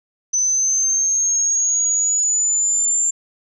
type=linear sweep; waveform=sine; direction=up; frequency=6060 to 7300 Hz; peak=-15 dBFS; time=0.33-3.11 s; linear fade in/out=10 ms; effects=none